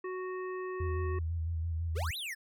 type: harmonic tone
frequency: 370 Hz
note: F#4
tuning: in tune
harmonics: 1 / 3 / 5 / 7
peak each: -36 / -43 / -47 / -56 dBFS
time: 0.04-1.19 s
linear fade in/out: 5 ms
type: tone with vibrato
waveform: sine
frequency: 82.41 Hz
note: E2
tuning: in tune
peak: -31 dBFS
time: 0.8-2.11 s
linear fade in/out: 5 ms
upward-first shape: square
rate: 6 Hz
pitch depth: 37 cents each way
type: exponential two-way sweep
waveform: square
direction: up then down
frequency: 349.2 to 4155 to 1672 Hz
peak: -37 dBFS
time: 1.95-2.35 s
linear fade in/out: 20 ms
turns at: 2.17 s
effects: none